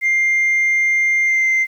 sine tone with pitch glide, 2100 to 2084 Hz, C7 to C7, +6 to -7 cents, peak -11 dBFS, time 0.01-1.67 s, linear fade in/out 50 ms, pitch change -13 cents, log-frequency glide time 1.25-1.47 s, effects tanh soft clip ceiling -11 dBFS + 8-bit

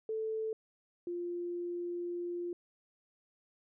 sine tone pair in turn, 440 / 349.2 Hz, A4 / F4, 0 / 0 cents, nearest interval major third, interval 400 cents, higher first, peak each -33 / -35 dBFS, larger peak first, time 0.09-0.53 / 1.07-2.53 s, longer second, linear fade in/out 2 ms, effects none

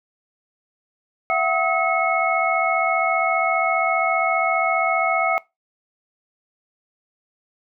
sine tone cluster, 672 / 747 / 1278 / 2187 Hz, E5 / F#5 / D#6 / C#7, +33 / +16 / +46 / -24 cents, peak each -23 dBFS, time 1.3-5.38 s, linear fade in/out 0 ms, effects noise-tail reverb RT60 0.2 s tail -21 dB re dry

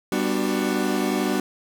40% pulse chord, G major seventh, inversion none, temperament equal with one note detuned, 196 / 246.9 / 297.9 / 370 Hz, G3 / B3 / D4 / F#4, 0 / 0 / +25 / 0 cents, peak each -26 dBFS, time 0.12-1.4 s, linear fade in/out 2 ms, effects none

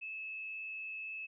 sine tone with frequency modulation, 2599 Hz, E7, 25 cents flat, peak -40 dBFS, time 0.01-1.27 s, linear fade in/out 20 ms, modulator 103 Hz, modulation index 0.36, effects none

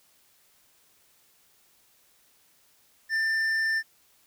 sine tone with hard clipping, 1786 Hz, A6, 25 cents sharp, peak -25 dBFS, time 3.09-3.83 s, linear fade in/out 50 ms, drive 6 dB, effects white hiss -63 dBFS RMS until 4.26 s

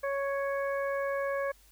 harmonic tone, 555 Hz, C#5, 2 cents sharp, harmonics 1 / 2 / 3 / 4, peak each -30 / -37 / -38 / -45 dBFS, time 0.03-1.52 s, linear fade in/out 10 ms, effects added 50 Hz sine -60 dBFS peak until 1.71 s + white hiss -62 dBFS RMS until 1.71 s

